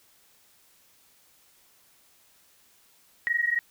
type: tone pair together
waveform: sine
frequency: 1882 / 1905 Hz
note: A#6 / A#6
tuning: +16 / +37 cents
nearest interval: unison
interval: 21 cents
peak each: -26 dBFS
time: 3.27-3.59 s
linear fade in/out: 0 ms
effects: white hiss -61 dBFS RMS until 3.7 s